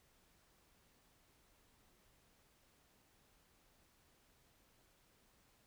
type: silence
effects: pink hiss -72 dBFS RMS until 5.66 s